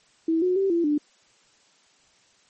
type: tone with pitch steps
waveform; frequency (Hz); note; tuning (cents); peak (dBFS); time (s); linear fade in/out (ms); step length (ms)
sine; 325.5 / 364.1 / 388.8 / 339.2 / 296; E4 / F#4 / G4 / E4 / D4; -22 / -28 / -14 / +50 / +14; -19; 0.28-0.98; 5; 140
effects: white hiss -60 dBFS RMS until 2.49 s + MP3 32 kbps